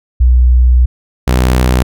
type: tone pair in turn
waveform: sine / sawtooth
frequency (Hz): 61.74 / 62.75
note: B1 / B1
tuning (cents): 0 / +28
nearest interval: unison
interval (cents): 28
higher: second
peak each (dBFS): -4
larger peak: neither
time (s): 0.2-0.86 / 1.27-1.83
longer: first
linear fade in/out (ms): 10
effects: none